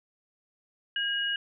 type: tone pair together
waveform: sine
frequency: 1624.2 / 2894 Hz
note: G#6 / F#7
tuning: -39 / -39 cents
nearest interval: minor seventh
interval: 1000 cents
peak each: -30 / -29 dBFS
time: 0.96-1.36 s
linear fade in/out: 2 ms
effects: none